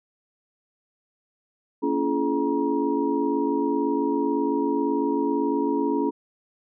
sine tone cluster, 234.2 / 282 / 340.1 / 426.1 / 949 Hz, A#3 / C#4 / F4 / G#4 / A#5, +8 / +30 / -46 / +44 / +31 cents, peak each -32 / -24 / -28 / -27 / -30 dBFS, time 1.82-6.11 s, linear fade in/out 20 ms, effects none

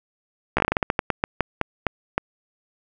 slowing click train, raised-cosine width 0.5 ms, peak -4 dBFS, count 17, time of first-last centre 0.57-2.18 s, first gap 14 ms, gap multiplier 1.23, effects none

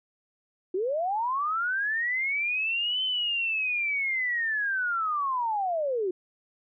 sine linear two-way sweep, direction up then down, 348.7 to 3074 to 348.7 Hz, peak -25 dBFS, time 0.74-6.11 s, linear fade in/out 5 ms, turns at 3.03 s, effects none

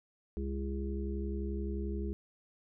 harmonic tone with a mistuned harmonic, 67.7 Hz, C#2, 40 cents flat, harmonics 1 / 3 / 5 / 6, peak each -35 / -40 / -42 / -43 dBFS, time 0.37-2.13 s, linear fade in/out 0 ms, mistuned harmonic 6, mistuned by +16 cents, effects none

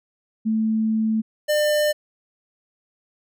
sine / square tone pair in turn, 220 / 599.7 Hz, A3 / D5, 0 / +36 cents, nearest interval octave + perfect fourth, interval 1736 cents, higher second, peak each -18 / -18 dBFS, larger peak neither, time 0.45-1.22 / 1.48-1.93 s, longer first, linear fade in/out 20 ms, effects none

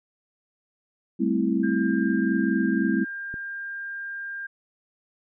sine chord, A minor seventh, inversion third, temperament equal, 196 / 220 / 261.6 / 329.6 Hz, G3 / A3 / C4 / E4, 0 / 0 / 0 / 0 cents, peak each -26 dBFS, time 1.19-3.05 s, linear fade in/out 20 ms
sine tone, 1600 Hz, G6, 35 cents sharp, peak -31 dBFS, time 1.63-4.47 s, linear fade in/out 10 ms
click, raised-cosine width 3 ms, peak -25 dBFS, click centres 3.341 s
effects none

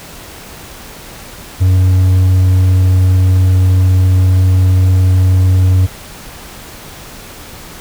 triangle tone, 92.7 Hz, F#2, 4 cents sharp, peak -4 dBFS, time 1.6-5.87 s, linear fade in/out 20 ms, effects pink hiss -32 dBFS RMS until 7.8 s

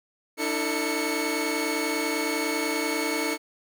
sawtooth tone cluster, 294.1 / 324.2 / 448.1 / 2210 Hz, D4 / E4 / A4 / C#7, +3 / -29 / +32 / -6 cents, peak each -27 dBFS, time 0.37-3.38 s, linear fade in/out 50 ms, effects none

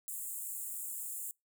pink high-pass noise, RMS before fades -41 dBFS, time 0.08-1.31 s, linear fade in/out 0 ms, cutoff 7200 Hz, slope 96 dB/octave, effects noise-tail reverb RT60 0.2 s tail -26 dB re dry

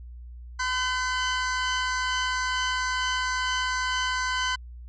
sawtooth tone pair together, 1015 / 1523.6 Hz, B5 / G6, +47 / -50 cents, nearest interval perfect fifth, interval 703 cents, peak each -24 dBFS, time 0.59-4.56 s, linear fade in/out 10 ms, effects added 60 Hz sine -39 dBFS peak until 4.88 s + resampled to 16000 Hz

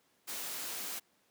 white noise, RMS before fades -40 dBFS, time 0.27-1 s, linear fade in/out 20 ms, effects pink hiss -71 dBFS RMS until 1.3 s + high-pass 200 Hz 12 dB/octave

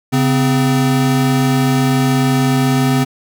square tone pair together, 136.82 / 257.1 Hz, C#3 / C4, -22 / -30 cents, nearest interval major seventh, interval 1092 cents, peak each -15 / -15 dBFS, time 0.12-3.05 s, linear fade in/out 20 ms, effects none

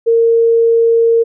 sine tone, 460.1 Hz, A#4, 23 cents flat, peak -7 dBFS, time 0.06-1.24 s, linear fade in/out 20 ms, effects none

